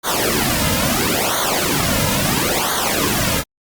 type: noise with flanger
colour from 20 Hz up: pink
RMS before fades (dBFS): -18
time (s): 0.03-3.44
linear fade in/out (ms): 50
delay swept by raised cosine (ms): 0.38 to 2.68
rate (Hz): 0.74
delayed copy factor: -0.9
effects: Opus 48 kbps